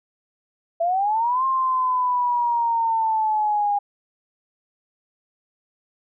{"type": "linear two-way sweep", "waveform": "sine", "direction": "up then down", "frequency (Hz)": [659.3, 1063, 810], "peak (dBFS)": -18, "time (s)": [0.8, 3.79], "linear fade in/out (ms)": 10, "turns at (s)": 1.45, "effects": []}